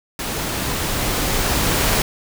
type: noise with level ramp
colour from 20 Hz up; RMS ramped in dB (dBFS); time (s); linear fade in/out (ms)
pink; -25 to -17; 0.19-2.02; 2
effects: none